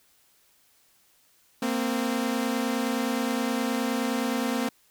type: tone pair together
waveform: sawtooth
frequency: 230 / 259.6 Hz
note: A#3 / C4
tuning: -23 / -13 cents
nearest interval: major second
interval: 210 cents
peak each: -24 dBFS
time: 1.62-4.69 s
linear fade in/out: 5 ms
effects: white hiss -63 dBFS RMS until 4.9 s